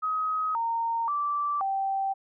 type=tone with pitch steps; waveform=sine; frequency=1265 / 921 / 1166 / 779 Hz; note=D#6 / A#5 / D6 / G5; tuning=+28 / -21 / -13 / -11 cents; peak=-25 dBFS; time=0.02-2.14 s; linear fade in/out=20 ms; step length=530 ms; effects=none